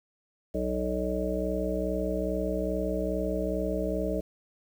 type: harmonic tone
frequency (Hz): 62.4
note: B1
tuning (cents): +19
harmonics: 1 / 3 / 5 / 7 / 9 / 10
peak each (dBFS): -34 / -34 / -34 / -34 / -34 / -34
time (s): 0.54-4.21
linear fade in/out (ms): 10
effects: 9-bit